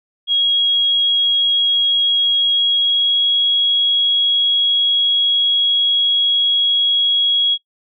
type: tone with pitch glide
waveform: sine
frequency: 3298 to 3317 Hz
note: G#7 to G#7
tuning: -13 to -3 cents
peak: -12 dBFS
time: 0.27-7.58 s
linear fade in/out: 50 ms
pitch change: +10 cents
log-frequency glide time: 2.58-3.25 s
effects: noise-tail reverb RT60 0.1 s tail -24 dB re dry